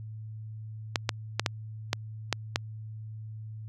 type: clicks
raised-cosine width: 0.2 ms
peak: -7 dBFS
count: 7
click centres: 0.958 / 1.092 / 1.396 / 1.462 / 1.931 / 2.327 / 2.559 s
effects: added 109 Hz sine -38 dBFS peak until 3.68 s